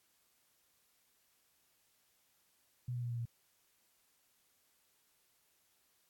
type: tone with pitch steps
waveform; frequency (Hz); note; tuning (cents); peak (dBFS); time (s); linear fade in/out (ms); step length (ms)
sine; 123.47 / 121.91 / 120.37 / 118.85 / 117.35; B2 / B2 / B2 / A#2 / A#2; 0 / -22 / -44 / +34 / +12; -36; 2.88-3.255; 5; 75
effects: white hiss -74 dBFS RMS until 6.09 s + AAC 64 kbps